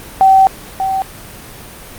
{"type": "tone pair in turn", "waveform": "sine", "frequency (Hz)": [769, 769], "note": ["G5", "G5"], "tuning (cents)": [-33, -33], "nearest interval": "unison", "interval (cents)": 0, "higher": "neither", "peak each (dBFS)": [-4, -13], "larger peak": "first", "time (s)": [[0.21, 0.47], [0.8, 1.02]], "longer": "first", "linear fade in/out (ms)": 0, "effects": ["pink hiss -33 dBFS RMS until 1.98 s", "Opus 32 kbps"]}